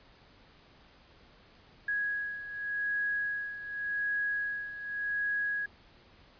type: beating tone pair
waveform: sine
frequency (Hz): 1661.2 / 1662.07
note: G#6 / G#6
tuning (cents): 0 / +1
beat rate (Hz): 0.87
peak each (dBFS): -37 / -32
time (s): 1.88-5.66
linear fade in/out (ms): 5
effects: pink hiss -59 dBFS RMS until 6.39 s + resampled to 11025 Hz